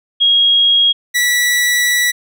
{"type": "tone pair in turn", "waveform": ["sine", "sawtooth"], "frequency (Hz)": [3282, 1951.5], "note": ["G#7", "B6"], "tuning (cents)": [-21, -21], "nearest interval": "major sixth", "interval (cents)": 900, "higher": "first", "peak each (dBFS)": -8, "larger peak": "neither", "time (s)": [[0.2, 0.93], [1.14, 2.12]], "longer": "second", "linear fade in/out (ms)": 20, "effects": []}